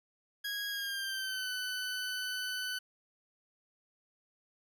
20% pulse tone with pitch glide, 1648 to 1502.5 Hz, G#6 to F#6, -14 to +26 cents, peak -30 dBFS, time 0.44-2.79 s, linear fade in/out 10 ms, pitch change -160 cents, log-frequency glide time 0.69-1.5 s, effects none

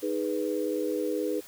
sine chord, G# minor, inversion second, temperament equal, 311.1 / 415.3 / 493.9 Hz, D#4 / G#4 / B4, 0 / 0 / 0 cents, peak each -31 dBFS, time 0.02-1.41 s, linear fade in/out 20 ms, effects white hiss -49 dBFS RMS until 1.47 s

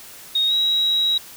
sine tone with pitch glide, 3733 to 3845 Hz, A#7 to B7, +2 to -47 cents, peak -16 dBFS, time 0.35-1.18 s, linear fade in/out 5 ms, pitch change +51 cents, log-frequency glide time 0.47-0.53 s, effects white hiss -41 dBFS RMS until 1.36 s

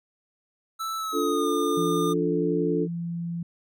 square tone with pitch glide, 1318.5 to 1209.1 Hz, E6 to D#6, 0 to -50 cents, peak -29 dBFS, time 0.79-2.14 s, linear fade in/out 20 ms, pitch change -150 cents, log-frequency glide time 0.97-1.48 s
sine chord, D minor, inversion none, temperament equal with one note detuned, 288.5 / 349.2 / 440 Hz, D4 / F4 / A4, -31 / 0 / 0 cents, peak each -27 / -28 / -26 dBFS, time 1.12-2.88 s, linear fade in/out 50 ms
sine tone, 170 Hz, F3, 46 cents flat, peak -28 dBFS, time 1.77-3.43 s, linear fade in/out 5 ms
effects none

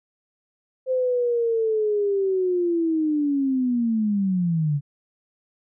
sine linear sweep, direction down, 521 to 139.6 Hz, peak -19 dBFS, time 0.86-4.81 s, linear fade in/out 50 ms, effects none

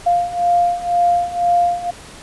sine beating tone pair, 698.5 / 700.5 Hz, F5 / F5, 0 / +5 cents, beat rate 2 Hz, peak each -18 / -15 dBFS, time 0.06-1.91 s, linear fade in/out 10 ms, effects pink hiss -38 dBFS RMS until 2.22 s + resampled to 24000 Hz

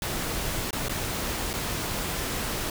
pink noise with dropouts, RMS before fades -30 dBFS, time 0.02-2.7 s, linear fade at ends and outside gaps 2 ms, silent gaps 0.708-0.729 / 0.885-0.894 / 1.532-1.537 s, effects none

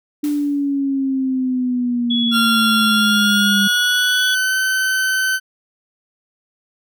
sine exponential sweep, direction down, 296.2 to 197.9 Hz, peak -16 dBFS, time 0.23-3.68 s, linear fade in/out 10 ms
white noise with exponential decay, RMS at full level -34 dBFS, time 0.24-0.8 s, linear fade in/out 0 ms, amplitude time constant 120 ms
sine tone, 3377 Hz, G#7, 28 cents sharp, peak -18 dBFS, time 2.1-4.35 s, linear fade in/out 10 ms
40% pulse tone with pitch glide, 1385 to 1527.9 Hz, F6 to G6, -15 to -45 cents, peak -15 dBFS, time 2.31-5.4 s, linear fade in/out 50 ms, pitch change +170 cents, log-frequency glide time 2.88-4.55 s
effects none

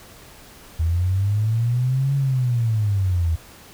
sine linear two-way sweep, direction up then down, 79 to 140 to 79 Hz, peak -17 dBFS, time 0.79-3.36 s, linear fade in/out 10 ms, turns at 2.15 s, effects pink hiss -45 dBFS RMS until 3.73 s

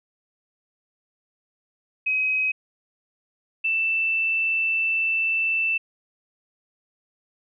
sine tone pair in turn, 2534 / 2659 Hz, D#7 / E7, +31 / +14 cents, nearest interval minor second, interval 83 cents, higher second, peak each -20 dBFS, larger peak neither, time 2.06-2.52 / 3.64-5.78 s, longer second, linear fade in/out 10 ms, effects none

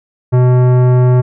sine tone with tanh clipping, 125.3 Hz, B2, 25 cents sharp, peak -8 dBFS, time 0.32-1.22 s, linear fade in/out 20 ms, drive 16 dB, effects none

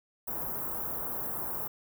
white band-stop noise, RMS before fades -35 dBFS, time 0.27-1.68 s, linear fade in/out 10 ms, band 1200 to 14000 Hz, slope 24 dB/octave, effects none

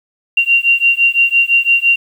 sine beating tone pair, 2761 / 2766.9 Hz, F7 / F7, -20 / -17 cents, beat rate 5.9 Hz, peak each -12 dBFS, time 0.37-1.96 s, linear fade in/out 5 ms, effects 7-bit

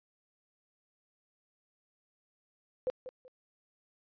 sine tone with echo, 510 Hz, C5, 44 cents flat, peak -28 dBFS, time 2.87-2.9 s, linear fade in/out 0 ms, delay 190 ms, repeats 2, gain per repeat -12 dB, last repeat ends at 3.28 s, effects resampled to 11025 Hz

